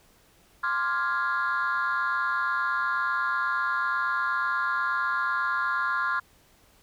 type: chord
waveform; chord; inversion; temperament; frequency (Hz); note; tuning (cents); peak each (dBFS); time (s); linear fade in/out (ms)
sine; D half-diminished seventh; third; equal; 1046.5 / 1174.7 / 1396.9 / 1661.2; C6 / D6 / F6 / Ab6; 0 / 0 / 0 / 0; -28 / -32 / -26 / -30; 0.63-6.2; 10
effects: tanh soft clip ceiling -19 dBFS + pink hiss -60 dBFS RMS until 6.82 s